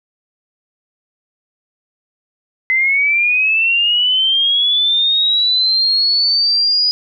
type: linear sweep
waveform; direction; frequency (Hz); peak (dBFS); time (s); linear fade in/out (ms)
sine; up; 2040 to 4948; -11; 2.7-6.91; 0
effects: none